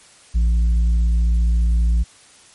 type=tone with tanh clipping; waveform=sine; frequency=57.2 Hz; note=A#1; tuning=32 cents flat; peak=-14 dBFS; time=0.34-2.04 s; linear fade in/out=20 ms; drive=4 dB; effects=white hiss -48 dBFS RMS until 2.54 s + MP3 48 kbps